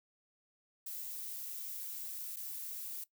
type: noise with dropouts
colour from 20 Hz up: violet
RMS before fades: -43 dBFS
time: 0.86-3.04 s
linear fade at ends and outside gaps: 5 ms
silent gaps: 2.362-2.367 s
effects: noise-tail reverb RT60 0.1 s tail -18 dB re dry